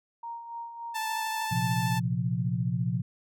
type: tone with tremolo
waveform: sine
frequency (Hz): 932.3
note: A#5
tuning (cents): 0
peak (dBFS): -34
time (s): 0.23-1.46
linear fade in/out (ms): 5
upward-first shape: sine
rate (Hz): 3.5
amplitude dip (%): 55
type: tone with vibrato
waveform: sawtooth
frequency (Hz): 880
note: A5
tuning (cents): 0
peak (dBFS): -26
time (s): 0.94-2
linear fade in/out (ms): 20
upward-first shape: triangle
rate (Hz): 13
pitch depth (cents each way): 15
type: chord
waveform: sine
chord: Bb suspended second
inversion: none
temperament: just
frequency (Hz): 116.54 / 131.11 / 174.81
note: Bb2 / C3 / F3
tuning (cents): 0 / +4 / +2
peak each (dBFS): -30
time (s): 1.51-3.02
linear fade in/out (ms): 10
effects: none